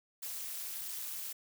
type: noise with amplitude modulation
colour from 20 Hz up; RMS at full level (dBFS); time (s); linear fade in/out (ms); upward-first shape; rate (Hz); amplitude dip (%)
blue; -37; 0.22-1.33; 10; sine; 272; 95
effects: none